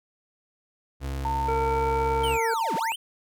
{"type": "tone with pitch glide", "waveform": "35% pulse", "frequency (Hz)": [67.8, 68.19], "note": ["C#2", "C#2"], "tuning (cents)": [-38, -28], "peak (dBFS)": -27, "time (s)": [1, 2.39], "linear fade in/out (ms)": 50, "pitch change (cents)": 10, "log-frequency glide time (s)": [1.13, 1.78]}
{"type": "tone", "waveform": "sine", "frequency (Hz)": 904, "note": "A5", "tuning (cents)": 47, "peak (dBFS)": -25, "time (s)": [1.25, 2.92], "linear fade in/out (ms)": 0}
{"type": "harmonic tone", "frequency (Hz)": 456.8, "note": "A#4", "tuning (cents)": -35, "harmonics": [1, 3, 5], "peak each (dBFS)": [-26, -36, -40], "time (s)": [1.48, 2.54], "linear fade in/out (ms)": 5}
{"type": "linear two-way sweep", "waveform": "square", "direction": "down then up", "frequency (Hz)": [3206, 144.9, 3206], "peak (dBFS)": -30, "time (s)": [2.23, 2.96], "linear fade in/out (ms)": 10, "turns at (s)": 2.75}
{"effects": []}